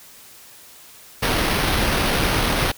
pink noise with sample-and-hold, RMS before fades -20 dBFS, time 1.22-2.72 s, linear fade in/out 10 ms, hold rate 7350 Hz, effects white hiss -45 dBFS RMS until 2.77 s

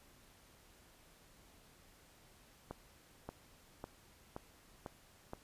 accelerating click train, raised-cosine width 1 ms, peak -29 dBFS, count 6, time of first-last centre 2.71-5.334 s, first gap 580 ms, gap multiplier 0.95, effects pink hiss -64 dBFS RMS until 5.43 s + resampled to 32000 Hz

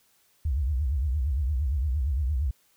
sine tone with vibrato, 69 Hz, C#2, 7 cents flat, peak -23 dBFS, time 0.45-2.51 s, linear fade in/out 5 ms, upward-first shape triangle, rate 8.7 Hz, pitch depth 290 cents each way, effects white hiss -65 dBFS RMS until 2.76 s

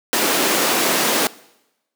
pink high-pass noise, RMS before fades -18 dBFS, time 0.13-1.27 s, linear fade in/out 0 ms, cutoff 240 Hz, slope 24 dB/octave, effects noise-tail reverb RT60 0.9 s tail -21 dB re dry

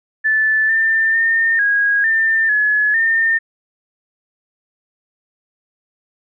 sine tone with pitch steps, 1750 / 1791 / 1819 / 1645 / 1794 / 1700 / 1813 Hz, A6 / A6 / A#6 / G#6 / A6 / G#6 / A#6, -10 / +30 / -43 / -17 / +33 / +40 / -49 cents, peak -12 dBFS, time 0.24-3.39 s, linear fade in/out 20 ms, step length 450 ms, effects none

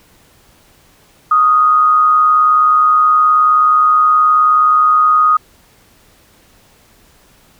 sine tone with amplitude modulation, 1244.5 Hz, D#6, in tune, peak -5 dBFS, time 1.31-5.37 s, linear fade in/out 5 ms, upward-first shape sine, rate 139 Hz, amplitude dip 40%, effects pink hiss -49 dBFS RMS until 7.59 s

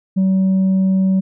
sine tone, 190 Hz, F#3, 46 cents sharp, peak -9 dBFS, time 0.16-1.21 s, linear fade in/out 20 ms, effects tanh soft clip ceiling -11 dBFS

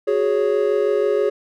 triangle chord, F# suspended second, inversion none, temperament just, 370 / 416.2 / 555 Hz, F#4 / G#4 / C#5, 0 / +4 / +2 cents, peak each -21 / -16 / -20 dBFS, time 0.07-1.3 s, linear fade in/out 10 ms, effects none

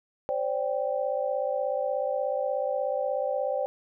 sine chord, C suspended second, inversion none, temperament equal with one note detuned, 523.3 / 579.9 / 784 Hz, C5 / D5 / G5, 0 / -22 / 0 cents, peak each -29 / -29 / -33 dBFS, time 0.29-3.66 s, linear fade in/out 0 ms, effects none

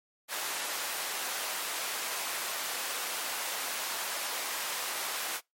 pink high-pass noise, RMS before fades -35 dBFS, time 0.28-5.41 s, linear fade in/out 50 ms, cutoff 760 Hz, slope 12 dB/octave, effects noise-tail reverb RT60 0.2 s tail -26 dB re dry + MP3 64 kbps

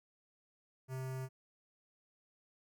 square tone with notch filter, 130.7 Hz, C3, 1 cent flat, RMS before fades -41 dBFS, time 0.88-1.29 s, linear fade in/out 50 ms, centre 3600 Hz, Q 1.1, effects none

